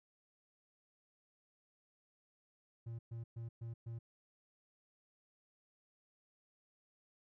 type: tone bursts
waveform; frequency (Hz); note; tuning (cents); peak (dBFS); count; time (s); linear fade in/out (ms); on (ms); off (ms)
triangle; 115.5; A#2; -16; -40; 5; 2.86-3.99; 10; 130; 120
effects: none